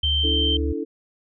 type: tone with vibrato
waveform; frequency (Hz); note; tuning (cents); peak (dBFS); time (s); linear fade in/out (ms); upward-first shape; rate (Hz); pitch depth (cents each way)
sine; 73.1; D2; -7; -22; 0.03-0.73; 10; sine; 11; 11
type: tone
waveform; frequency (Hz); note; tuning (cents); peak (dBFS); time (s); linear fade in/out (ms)
sine; 3124; G7; -7; -20; 0.03-0.57; 5
type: chord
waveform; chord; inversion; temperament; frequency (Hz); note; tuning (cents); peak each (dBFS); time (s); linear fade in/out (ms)
sine; D suspended second; none; equal with one note detuned; 287.8 / 329.6 / 440; D4 / E4 / A4; -35 / 0 / 0; -29; 0.23-0.85; 20
effects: none